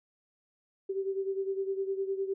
sine beating tone pair, 386.5 / 396.3 Hz, G4 / G4, -24 / +19 cents, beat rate 9.8 Hz, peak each -31 / -36 dBFS, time 0.89-2.34 s, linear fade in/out 10 ms, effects none

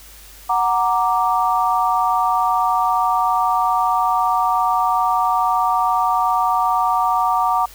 sine chord, Gb augmented, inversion none, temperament equal, 740 / 932.3 / 1174.7 Hz, Gb5 / Bb5 / D6, 0 / 0 / 0 cents, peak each -19 dBFS, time 0.49-7.66 s, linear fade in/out 10 ms, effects added 50 Hz sine -44 dBFS peak until 7.74 s + white hiss -43 dBFS RMS until 7.74 s

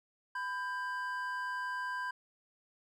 triangle tone pair together, 1001 / 1587.5 Hz, B5 / G6, +23 / +21 cents, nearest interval minor sixth, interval 798 cents, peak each -36 / -36 dBFS, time 0.35-2.11 s, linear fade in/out 5 ms, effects none

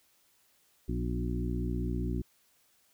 harmonic tone with a mistuned harmonic, 60 Hz, B1, 49 cents flat, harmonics 1 / 2 / 3 / 4 / 5 / 6, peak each -33 / -36 / -38 / -39 / -40 / -41 dBFS, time 0.88-2.22 s, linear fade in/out 10 ms, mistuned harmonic 4, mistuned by +34 cents, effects white hiss -68 dBFS RMS until 2.93 s

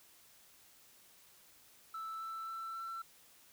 sine tone with pitch steps, 1318.5 / 1326.9 / 1335.4 / 1343.9 Hz, E6 / E6 / E6 / E6, 0 / +11 / +22 / +33 cents, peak -38 dBFS, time 1.94-3.02 s, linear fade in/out 5 ms, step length 270 ms, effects tanh soft clip ceiling -39 dBFS + white hiss -63 dBFS RMS until 3.52 s

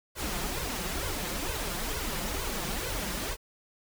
pink noise with flanger, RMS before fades -33 dBFS, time 0.15-3.37 s, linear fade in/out 50 ms, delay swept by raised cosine 1.9 to 5.8 ms, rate 2.2 Hz, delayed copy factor +0.85, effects none

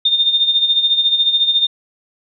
sine tone with tremolo, 3636 Hz, A#7, 44 cents flat, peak -9 dBFS, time 0.05-1.67 s, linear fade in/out 5 ms, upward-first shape sine, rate 14 Hz, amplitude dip 65%, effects none

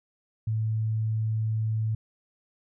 sine tone, 110 Hz, A2, in tune, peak -24 dBFS, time 0.47-1.95 s, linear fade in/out 5 ms, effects none

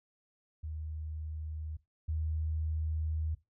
sine tone pair in turn, 77.8 / 78.61 Hz, D#2 / D#2, 0 / +18 cents, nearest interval unison, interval 18 cents, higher second, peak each -37 / -31 dBFS, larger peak second, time 0.63-1.77 / 2.08-3.35 s, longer second, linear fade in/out 10 ms, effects noise-tail reverb RT60 0.2 s tail -17 dB re dry

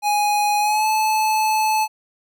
square tone with pitch glide, 830.6 to 866.9 Hz, G#5 to A5, 0 to -26 cents, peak -17 dBFS, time 0.02-1.88 s, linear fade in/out 50 ms, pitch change +74 cents, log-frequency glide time 0.59-0.87 s, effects none

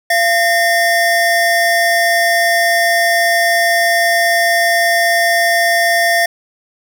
square tone pair together, 685 / 1828.7 Hz, F5 / A#6, -34 / -34 cents, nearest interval octave + perfect fourth, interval 1700 cents, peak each -14 dBFS, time 0.1-6.26 s, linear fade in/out 5 ms, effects none

